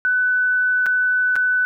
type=tone with dropouts; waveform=sine; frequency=1498 Hz; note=F#6; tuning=21 cents sharp; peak=-15 dBFS; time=0.05-1.65 s; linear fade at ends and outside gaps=0 ms; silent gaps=0.86-0.865 / 1.356-1.363 s; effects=none